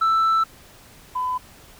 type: tone pair in turn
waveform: sine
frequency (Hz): 1324 / 1006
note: E6 / B5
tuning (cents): +7 / +32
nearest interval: perfect fourth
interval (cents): 475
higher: first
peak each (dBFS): -13 / -21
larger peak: first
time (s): 0.01-0.44 / 1.15-1.38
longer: first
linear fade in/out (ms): 10
effects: tanh soft clip ceiling -15 dBFS + pink hiss -48 dBFS RMS until 1.79 s